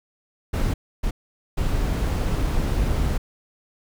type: noise bursts at uneven times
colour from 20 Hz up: brown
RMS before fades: -22 dBFS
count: 3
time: 0.53-0.74 / 1.03-1.11 / 1.57-3.18 s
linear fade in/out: 10 ms
effects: none